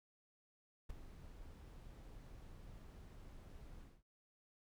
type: noise with ADSR envelope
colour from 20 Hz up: brown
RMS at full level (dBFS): -44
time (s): 0.89-4.03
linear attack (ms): 14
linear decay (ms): 5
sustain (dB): -11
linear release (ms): 220
effects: none